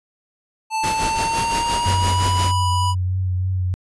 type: tone with pitch glide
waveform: square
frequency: 881 to 983.2 Hz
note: A5 to B5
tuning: +2 to -8 cents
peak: -20 dBFS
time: 0.7-2.95 s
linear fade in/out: 50 ms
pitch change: +190 cents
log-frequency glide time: 0.94-2.27 s
type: noise with tremolo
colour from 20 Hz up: pink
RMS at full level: -24 dBFS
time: 0.83-2.52 s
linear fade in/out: 10 ms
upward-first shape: sine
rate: 5.8 Hz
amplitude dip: 65%
type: tone with vibrato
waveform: sine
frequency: 92.5 Hz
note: F#2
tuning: in tune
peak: -18 dBFS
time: 1.86-3.74 s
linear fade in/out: 0 ms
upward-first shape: triangle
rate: 3.2 Hz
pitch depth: 32 cents each way
effects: resampled to 24000 Hz